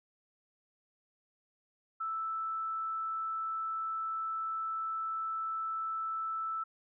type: tone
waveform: sine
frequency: 1318.5 Hz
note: E6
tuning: in tune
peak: -33 dBFS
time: 2-6.64 s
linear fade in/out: 10 ms
effects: none